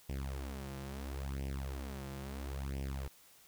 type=tone with flanger; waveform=sawtooth; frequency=67.8 Hz; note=C#2; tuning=38 cents flat; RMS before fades=-41 dBFS; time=0.09-3.08 s; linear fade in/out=5 ms; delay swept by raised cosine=0.36 to 5.86 ms; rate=0.74 Hz; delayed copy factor=+0.9; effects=white hiss -62 dBFS RMS until 3.47 s